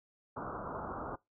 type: low-pass noise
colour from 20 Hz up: white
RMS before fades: -41 dBFS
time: 0.36-1.16 s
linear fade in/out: 10 ms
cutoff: 1400 Hz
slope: 96 dB/octave
effects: noise-tail reverb RT60 0.2 s tail -22 dB re dry